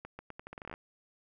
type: accelerating click train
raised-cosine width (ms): 0.5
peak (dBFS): -28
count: 14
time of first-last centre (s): 0.05-0.739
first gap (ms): 140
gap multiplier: 0.81
effects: none